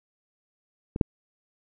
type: clicks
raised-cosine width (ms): 3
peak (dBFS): -17 / -6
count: 2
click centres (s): 0.961 / 1.012
effects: none